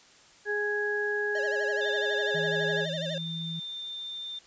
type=harmonic tone; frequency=415.3 Hz; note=G#4; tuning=in tune; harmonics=1 / 2 / 4; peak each=-30 / -41 / -29 dBFS; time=0.45-2.87 s; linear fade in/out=50 ms
type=tone with vibrato; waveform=square; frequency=584 Hz; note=D5; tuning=10 cents flat; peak=-34 dBFS; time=1.35-3.18 s; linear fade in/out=2 ms; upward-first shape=sine; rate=12 Hz; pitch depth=150 cents each way
type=tone; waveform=sine; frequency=3593 Hz; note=A7; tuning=36 cents sharp; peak=-35 dBFS; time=1.81-4.39 s; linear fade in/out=5 ms
type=tone with pitch glide; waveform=sine; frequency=161.8 to 165.1 Hz; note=E3 to E3; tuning=-32 to +3 cents; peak=-34 dBFS; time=2.34-3.6 s; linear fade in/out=10 ms; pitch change=+35 cents; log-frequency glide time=2.47-3.11 s
effects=white hiss -56 dBFS RMS until 4.46 s + resampled to 16000 Hz